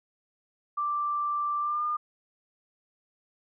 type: tone with pitch glide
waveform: sine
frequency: 1176 to 1209.8 Hz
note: D6 to D#6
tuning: +2 to -49 cents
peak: -26 dBFS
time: 0.77-1.97 s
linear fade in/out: 10 ms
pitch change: +49 cents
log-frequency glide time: 1.6-1.84 s
effects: none